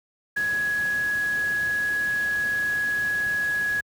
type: tone in noise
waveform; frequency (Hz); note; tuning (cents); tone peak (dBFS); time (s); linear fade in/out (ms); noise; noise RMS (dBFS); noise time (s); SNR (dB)
sine; 1674; G#6; +13; -22; 0.36-3.81; 10; pink; -39; 0.36-3.81; +14
effects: high-pass 80 Hz 12 dB/octave